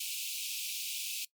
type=high-pass noise; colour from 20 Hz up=pink; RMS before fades=-38 dBFS; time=0-1.25 s; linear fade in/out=5 ms; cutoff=2400 Hz; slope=96 dB/octave; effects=noise-tail reverb RT60 0.1 s tail -20 dB re dry + Opus 48 kbps